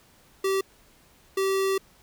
square tone bursts at uneven times, 386.6 Hz, G4, 24 cents flat, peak -23 dBFS, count 2, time 0.44-0.61 / 1.37-1.78 s, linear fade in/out 5 ms, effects pink hiss -58 dBFS RMS until 2.02 s

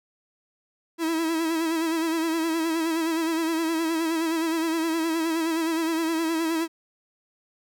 45% pulse tone with vibrato, 326 Hz, E4, 19 cents flat, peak -23 dBFS, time 0.98-6.68 s, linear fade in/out 50 ms, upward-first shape sine, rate 9.6 Hz, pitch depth 51 cents each way, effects none

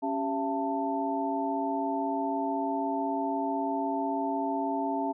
sine tone cluster, 276.6 / 392.7 / 675 / 887 Hz, C#4 / G4 / E5 / A5, -4 / +3 / +41 / +14 cents, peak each -31 / -37 / -33 / -32 dBFS, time 0.02-5.13 s, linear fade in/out 20 ms, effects none

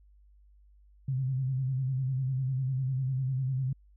sine tone with vibrato, 131.2 Hz, C3, 5 cents sharp, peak -27 dBFS, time 1.08-3.73 s, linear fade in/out 5 ms, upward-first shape square, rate 10 Hz, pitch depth 50 cents each way, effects added 50 Hz sine -56 dBFS peak until 3.96 s

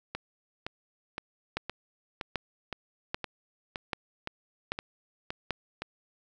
two click trains, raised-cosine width 0.3 ms, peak -18 / -14 dBFS, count 12 / 6, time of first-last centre 0.15-5.82 / 1.57-5.507 s, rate 1.94 / 1.27 Hz, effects none

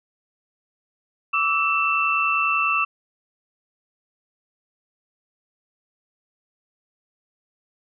sine tone cluster, 1156 / 1306 / 2674 Hz, D6 / E6 / E7, -28 / -17 / +24 cents, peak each -23 / -25 / -21 dBFS, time 1.33-2.85 s, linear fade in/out 10 ms, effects none

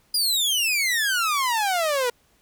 sawtooth exponential sweep, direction down, 4978 to 472.8 Hz, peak -17 dBFS, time 0.14-2.1 s, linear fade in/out 5 ms, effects pink hiss -62 dBFS RMS until 2.41 s

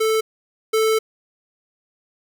square tone pair in turn, 440 / 440 Hz, A4 / A4, 0 / 0 cents, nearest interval unison, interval 0 cents, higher neither, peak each -17 / -16 dBFS, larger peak second, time 0-0.21 / 0.73-0.99 s, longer second, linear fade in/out 10 ms, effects none

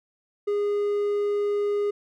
triangle tone, 410.5 Hz, G#4, 20 cents flat, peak -20 dBFS, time 0.47-1.91 s, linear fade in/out 10 ms, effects none

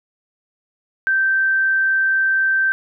sine tone, 1559 Hz, G6, 10 cents flat, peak -14 dBFS, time 1.07-2.72 s, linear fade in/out 0 ms, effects none

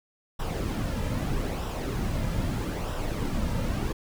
brown noise with flanger, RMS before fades -29 dBFS, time 0.39-3.93 s, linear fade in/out 10 ms, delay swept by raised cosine 0.45 to 2.75 ms, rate 0.79 Hz, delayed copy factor -0.5, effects none

